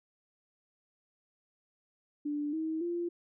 sine tone with pitch steps, 293.7 / 318.4 / 345.3 Hz, D4 / D#4 / F4, 0 / +40 / -20 cents, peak -31 dBFS, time 2.25-3.09 s, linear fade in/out 10 ms, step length 280 ms, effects none

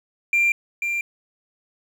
triangle tone with echo, 2377 Hz, D7, 20 cents sharp, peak -13 dBFS, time 0.33-0.52 s, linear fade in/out 2 ms, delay 490 ms, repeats 1, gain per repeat -7 dB, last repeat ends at 1.01 s, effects tanh soft clip ceiling -11 dBFS + 9-bit

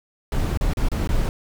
brown noise with dropouts, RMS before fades -21 dBFS, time 0.32-1.29 s, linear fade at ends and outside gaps 1 ms, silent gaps 0.574-0.61 / 0.735-0.771 / 0.886-0.916 / 1.074-1.09 s, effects none

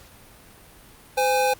square tone pair together, 512.6 / 820 Hz, C5 / G#5, -36 / -22 cents, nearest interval minor sixth, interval 814 cents, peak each -22 dBFS, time 1.17-1.54 s, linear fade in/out 10 ms, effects pink hiss -49 dBFS RMS until 1.59 s + Opus 48 kbps

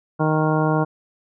harmonic tone, 155.56 Hz, D#3, in tune, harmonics 1 / 2 / 3 / 4 / 5 / 6 / 7 / 9, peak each -20 / -23 / -25 / -26 / -27 / -28 / -28 / -30 dBFS, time 0.19-0.85 s, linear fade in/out 20 ms, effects none

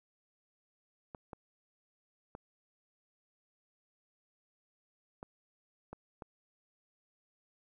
clicks, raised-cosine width 1 ms, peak -30 dBFS, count 6, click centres 1.148 / 1.332 / 2.351 / 5.229 / 5.93 / 6.222 s, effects 12-bit

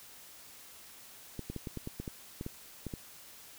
clicks, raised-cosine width 3 ms, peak -25 dBFS, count 12, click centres 1.393 / 1.5 / 1.563 / 1.672 / 1.773 / 1.874 / 2 / 2.078 / 2.411 / 2.464 / 2.867 / 2.938 s, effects white hiss -53 dBFS RMS until 3.58 s

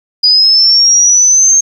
sine linear sweep, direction up, 4900 to 6420 Hz, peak -4 dBFS, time 0.23-1.61 s, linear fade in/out 10 ms, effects 7-bit

